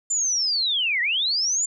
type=linear two-way sweep; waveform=sine; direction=down then up; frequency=7230 to 1849 to 7230 Hz; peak=-20 dBFS; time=0.1-1.66 s; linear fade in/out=10 ms; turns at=1.01 s; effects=none